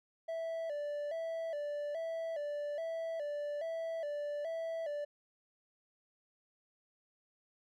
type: tone with vibrato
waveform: triangle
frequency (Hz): 620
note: D#5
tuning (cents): -6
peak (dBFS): -34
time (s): 0.28-5.05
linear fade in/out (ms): 10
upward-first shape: square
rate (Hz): 1.2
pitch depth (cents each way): 100
effects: none